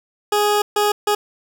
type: tone bursts at uneven times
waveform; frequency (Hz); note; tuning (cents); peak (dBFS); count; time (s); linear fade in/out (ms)
20% pulse; 415.3; G#4; 0; -10; 3; 0.32-0.62 / 0.76-0.92 / 1.07-1.15; 5
effects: none